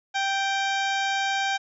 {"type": "harmonic tone with a mistuned harmonic", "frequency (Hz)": 784, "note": "G5", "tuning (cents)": 0, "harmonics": [1, 2, 3, 4, 5, 6, 7, 8, 9], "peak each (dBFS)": [-26, -28, -32, -34, -36, -42, -40, -43, -44], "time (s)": [0.14, 1.58], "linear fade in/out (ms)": 20, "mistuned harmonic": 5, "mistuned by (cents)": -60, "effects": []}